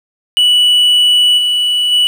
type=tone with level steps; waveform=triangle; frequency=2953 Hz; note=F#7; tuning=4 cents flat; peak=-5 / -9 / -6 dBFS; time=0.37-2.07 s; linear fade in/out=0 ms; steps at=1.37 / 1.91 s; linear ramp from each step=20 ms; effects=7-bit